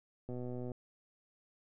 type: click train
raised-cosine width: 2 ms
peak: -30 dBFS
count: 54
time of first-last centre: 0.29-0.717 s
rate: 124 Hz
effects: none